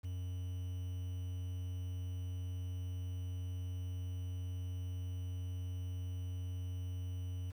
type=tone with quantisation; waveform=triangle; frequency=90.5 Hz; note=F#2; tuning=38 cents flat; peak=-36 dBFS; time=0.03-7.52 s; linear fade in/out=20 ms; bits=10; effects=none